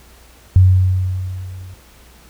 sine tone with level ramp, 92.8 Hz, F#2, 6 cents sharp, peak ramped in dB -4 to -32 dBFS, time 0.56-1.74 s, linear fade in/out 0 ms, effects added 60 Hz sine -47 dBFS peak until 2.29 s + pink hiss -47 dBFS RMS until 2.29 s

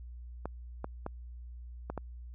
clicks, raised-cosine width 1 ms, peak -22 dBFS, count 5, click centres 0.456 / 0.844 / 1.064 / 1.9 / 1.977 s, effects added 60 Hz sine -43 dBFS peak until 2.34 s

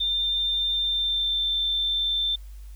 sine tone with pitch glide, 3594 to 3559 Hz, A7 to A7, +36 to +19 cents, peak -22 dBFS, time 0-2.36 s, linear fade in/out 10 ms, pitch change -17 cents, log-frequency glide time 0.77-1.41 s, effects added 50 Hz sine -38 dBFS peak until 2.75 s + white hiss -59 dBFS RMS until 2.75 s

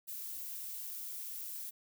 violet noise, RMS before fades -43 dBFS, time 0.07-1.71 s, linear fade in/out 20 ms, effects none

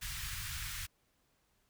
pink band-stop noise, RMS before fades -41 dBFS, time 0.01-0.87 s, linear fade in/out 20 ms, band 120 to 1400 Hz, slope 24 dB/octave, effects pink hiss -75 dBFS RMS until 1.69 s

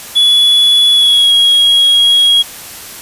triangle tone with pitch glide, 3410 to 3301 Hz, G#7 to G#7, +45 to -11 cents, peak -4 dBFS, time 0.15-2.43 s, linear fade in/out 20 ms, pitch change -56 cents, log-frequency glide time 0.91-1.32 s, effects white hiss -29 dBFS RMS until 3.01 s + resampled to 32000 Hz

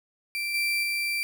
35% pulse tone with level steps, 2349 Hz, D7, in tune, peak -26 / -22 / -24 dBFS, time 0.35-1.23 s, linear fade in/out 0 ms, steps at 0.54 / 0.83 s, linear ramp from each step 5 ms, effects none

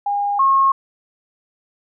sine tone pair in turn, 812 / 1083.9 Hz, G#5 / C#6, -39 / -39 cents, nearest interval perfect fourth, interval 500 cents, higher second, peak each -17 / -11 dBFS, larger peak second, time 0.06-0.39 / 0.39-0.72 s, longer neither, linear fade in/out 5 ms, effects none

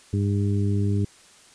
harmonic tone, 100.8 Hz, G2, 49 cents sharp, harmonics 1 / 2 / 3 / 4, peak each -21 / -27 / -31 / -33 dBFS, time 0.13-1.05 s, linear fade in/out 5 ms, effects white hiss -52 dBFS RMS until 1.54 s + resampled to 22050 Hz

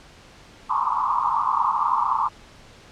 pink band-pass noise, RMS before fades -22 dBFS, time 0.69-2.29 s, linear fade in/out 20 ms, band 880 to 1200 Hz, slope 96 dB/octave, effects pink hiss -48 dBFS RMS until 2.91 s + low-pass 6000 Hz 12 dB/octave

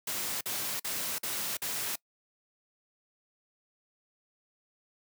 white noise bursts, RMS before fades -34 dBFS, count 5, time 0.07-1.958 s, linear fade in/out 5 ms, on 340 ms, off 47 ms, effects noise-tail reverb RT60 0.1 s tail -24 dB re dry + high-pass 100 Hz 12 dB/octave

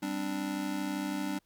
square chord, G suspended fourth, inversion none, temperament just, 196 / 261.3 / 294 Hz, G3 / C4 / D4, 0 / -2 / +2 cents, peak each -38 / -40 / -35 dBFS, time 0.02-1.39 s, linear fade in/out 10 ms, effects pink hiss -73 dBFS RMS until 1.45 s

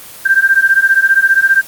sine beating tone pair, 1572 / 1587 Hz, G6 / G6, +4 / +21 cents, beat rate 15 Hz, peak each -10 dBFS, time 0.25-1.62 s, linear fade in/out 10 ms, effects white hiss -33 dBFS RMS until 1.67 s + Opus 24 kbps

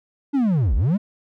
triangle linear two-way sweep, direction down then up, 293.7 to 44.28 to 218.1 Hz, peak -14 dBFS, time 0.33-0.98 s, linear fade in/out 20 ms, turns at 0.75 s, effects none

